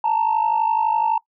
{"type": "tone pair together", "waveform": "sine", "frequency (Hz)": [873, 924.9], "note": ["A5", "A#5"], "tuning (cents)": [-14, -14], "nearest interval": "minor second", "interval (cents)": 100, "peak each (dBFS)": -18, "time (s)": [0.04, 1.18], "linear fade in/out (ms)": 5, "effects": ["noise-tail reverb RT60 0.1 s tail -23 dB re dry", "tanh soft clip ceiling -12 dBFS"]}